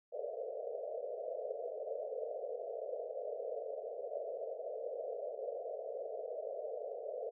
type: band-pass noise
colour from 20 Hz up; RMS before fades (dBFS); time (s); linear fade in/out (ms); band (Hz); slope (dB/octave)
pink; -42; 0.12-7.31; 20; 440 to 670; 96
effects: none